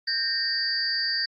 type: tone cluster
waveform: sine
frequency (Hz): 1582 / 1839 / 4590 / 4871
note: G6 / A#6 / D8 / D#8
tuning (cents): +15 / -24 / -40 / -38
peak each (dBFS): -34 / -30 / -27 / -29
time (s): 0.07-1.26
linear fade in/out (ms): 10
effects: AAC 64 kbps